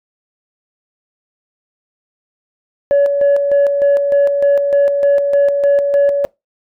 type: tone with tremolo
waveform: sine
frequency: 566 Hz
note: C#5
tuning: 36 cents sharp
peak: -6 dBFS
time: 2.91-6.25 s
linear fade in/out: 0 ms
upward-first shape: square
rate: 3.3 Hz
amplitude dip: 50%
effects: noise-tail reverb RT60 0.2 s tail -26 dB re dry + tanh soft clip ceiling -6 dBFS